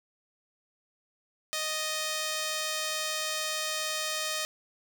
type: tone pair together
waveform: 5% pulse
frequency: 622.3 / 1760 Hz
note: D#5 / A6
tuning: 0 / 0 cents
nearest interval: octave + tritone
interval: 1800 cents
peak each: -19 / -30 dBFS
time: 1.53-4.45 s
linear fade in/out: 0 ms
effects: none